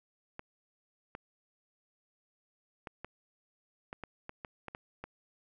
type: clicks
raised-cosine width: 0.5 ms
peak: -26 dBFS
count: 11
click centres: 0.394 / 1.151 / 2.872 / 3.046 / 3.929 / 4.037 / 4.294 / 4.448 / 4.683 / 4.749 / 5.04 s
effects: none